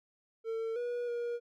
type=tone with pitch steps; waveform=triangle; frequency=450.7 / 483.4 / 475.7 Hz; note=A4 / B4 / A#4; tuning=+42 / -37 / +35 cents; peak=-31 dBFS; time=0.44-1.4 s; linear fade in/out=50 ms; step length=320 ms; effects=none